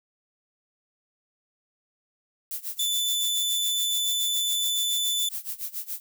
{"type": "noise with tremolo", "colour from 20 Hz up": "violet", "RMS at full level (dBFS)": -31, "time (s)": [2.51, 6], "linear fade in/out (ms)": 0, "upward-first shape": "sine", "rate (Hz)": 7.1, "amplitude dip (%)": 90}
{"type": "tone", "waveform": "sawtooth", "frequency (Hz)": 3503, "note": "A7", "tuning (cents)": -8, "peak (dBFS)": -21, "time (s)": [2.79, 5.29], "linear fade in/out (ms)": 5}
{"effects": []}